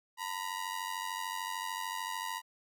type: ring-modulated tone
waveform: sawtooth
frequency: 958 Hz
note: A#5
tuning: 47 cents sharp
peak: -29 dBFS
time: 0.17-2.42 s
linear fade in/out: 50 ms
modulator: 46.7 Hz
effects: none